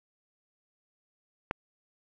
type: click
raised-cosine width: 0.5 ms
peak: -14 dBFS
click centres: 1.511 s
effects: none